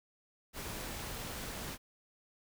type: noise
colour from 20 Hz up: pink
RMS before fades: -42 dBFS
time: 0.53-1.78 s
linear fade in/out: 50 ms
effects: none